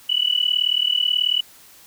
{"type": "tone with amplitude modulation", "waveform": "sine", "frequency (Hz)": 2960, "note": "F#7", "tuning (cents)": 0, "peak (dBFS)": -13, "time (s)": [0.09, 1.41], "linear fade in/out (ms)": 10, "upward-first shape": "sine", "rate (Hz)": 38.4, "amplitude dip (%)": 90, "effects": ["white hiss -48 dBFS RMS until 1.86 s"]}